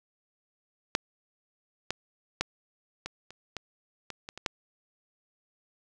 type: clicks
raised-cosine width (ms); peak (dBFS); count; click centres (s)
0.2; -6 / -12 / -9 / -18 / -28 / -18 / -21 / -22 / -24 / -10; 10; 0.951 / 1.906 / 2.41 / 3.06 / 3.306 / 3.567 / 4.103 / 4.289 / 4.376 / 4.462
effects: none